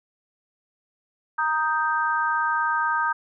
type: chord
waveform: sine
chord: Eb major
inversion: second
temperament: equal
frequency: 932.3 / 1244.5 / 1568 Hz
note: Bb5 / Eb6 / G6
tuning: 0 / 0 / 0 cents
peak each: -25 dBFS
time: 1.38-3.13 s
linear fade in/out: 10 ms
effects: none